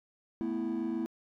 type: chord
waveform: triangle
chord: A suspended second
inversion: none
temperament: equal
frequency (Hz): 220 / 246.9 / 329.6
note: A3 / B3 / E4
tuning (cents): 0 / 0 / 0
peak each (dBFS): -34 / -33 / -31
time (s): 0.41-1.06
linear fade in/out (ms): 0
effects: tanh soft clip ceiling -24 dBFS